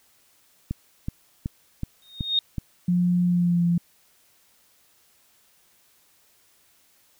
click train, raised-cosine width 5 ms, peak -15 dBFS, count 6, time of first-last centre 0.71-2.583 s, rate 2.67 Hz
sine tone with exponential growth, 3706 Hz, A#7, 11 cents flat, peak -16 dBFS, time 2.02-2.39 s, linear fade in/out 2 ms, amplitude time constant 79 ms
sine tone with pitch glide, 177.2 to 172.06 Hz, F3 to F3, +25 to -26 cents, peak -18 dBFS, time 2.88-3.78 s, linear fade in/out 5 ms, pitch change -51 cents, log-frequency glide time 3.25-3.65 s
effects white hiss -61 dBFS RMS until 7.19 s

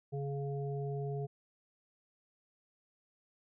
harmonic tone, 140 Hz, C#3, 18 cents sharp, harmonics 1 / 3 / 5, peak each -36 / -40 / -47 dBFS, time 0.12-1.27 s, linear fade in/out 20 ms, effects none

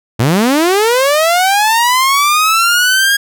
sawtooth linear sweep, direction up, 103.83 to 1644 Hz, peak -5 dBFS, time 0.19-3.17 s, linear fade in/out 10 ms, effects none

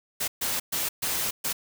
white noise bursts at uneven times, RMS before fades -28 dBFS, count 5, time 0.2-0.28 / 0.41-0.6 / 0.72-0.89 / 1.02-1.31 / 1.44-1.53 s, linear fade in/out 10 ms, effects none

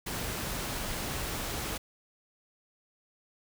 pink noise, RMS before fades -35 dBFS, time 0.06-1.78 s, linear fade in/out 10 ms, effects none

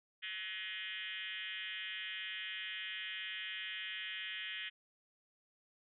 sine tone with frequency modulation, 2488 Hz, D#7, 1 cent flat, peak -40 dBFS, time 0.22-4.7 s, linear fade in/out 20 ms, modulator 197 Hz, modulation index 4.2, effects none

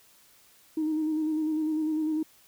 sine tone with vibrato, 311.1 Hz, D#4, in tune, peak -24 dBFS, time 0.77-2.23 s, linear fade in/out 5 ms, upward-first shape square, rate 10 Hz, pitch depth 27 cents each way, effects tanh soft clip ceiling -21 dBFS + white hiss -59 dBFS RMS until 2.47 s

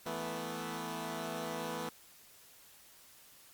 10% pulse chord, E suspended fourth, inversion none, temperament equal, 164.81 / 220 / 246.9 Hz, E3 / A3 / B3, 0 / 0 / 0 cents, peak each -34 dBFS, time 0.06-1.89 s, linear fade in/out 2 ms, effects white hiss -59 dBFS RMS until 3.53 s + Opus 48 kbps

